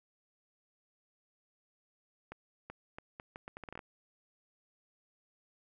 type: accelerating click train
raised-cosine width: 0.5 ms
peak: -29 dBFS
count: 13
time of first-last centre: 2.32-3.792 s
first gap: 380 ms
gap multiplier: 0.75
effects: none